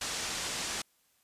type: low-pass noise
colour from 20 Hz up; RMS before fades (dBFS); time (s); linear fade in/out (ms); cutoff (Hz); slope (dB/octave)
white; -36; 0.01-0.82; 5; 7900; 24
effects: white hiss -70 dBFS RMS until 1.23 s + resampled to 32000 Hz